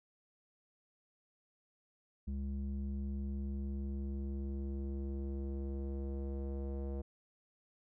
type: tone with low-pass filter sweep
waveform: square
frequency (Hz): 68.4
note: C#2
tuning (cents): -23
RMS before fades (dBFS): -39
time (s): 2.27-7.02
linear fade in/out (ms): 10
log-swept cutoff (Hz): 190 to 520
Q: 1.9
effects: none